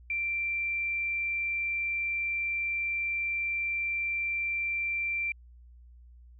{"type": "tone", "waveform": "sine", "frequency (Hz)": 2355, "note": "D7", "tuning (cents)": 4, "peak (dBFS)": -28, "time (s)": [0.1, 5.32], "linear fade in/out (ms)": 2, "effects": ["added 60 Hz sine -50 dBFS peak until 6.39 s"]}